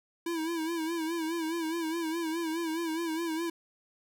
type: tone with vibrato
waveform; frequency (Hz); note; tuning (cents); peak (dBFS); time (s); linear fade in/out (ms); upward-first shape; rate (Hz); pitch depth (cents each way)
square; 328; E4; -9; -31; 0.26-3.5; 5; sine; 4.8; 74
effects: none